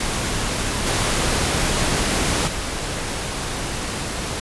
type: noise with level steps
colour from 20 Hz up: pink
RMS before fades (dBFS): -23 / -20 / -26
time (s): 0-4.4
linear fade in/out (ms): 5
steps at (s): 0.86 / 2.47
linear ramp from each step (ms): 10
effects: resampled to 24000 Hz